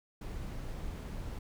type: noise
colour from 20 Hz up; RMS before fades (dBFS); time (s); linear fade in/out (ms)
brown; -40; 0.21-1.39; 5
effects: none